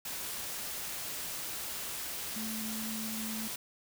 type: tone in noise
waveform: sine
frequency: 220 Hz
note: A3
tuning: in tune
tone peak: -38 dBFS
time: 2.36-3.48 s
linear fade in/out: 5 ms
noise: white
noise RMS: -39 dBFS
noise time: 0.05-3.56 s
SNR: -2 dB
effects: none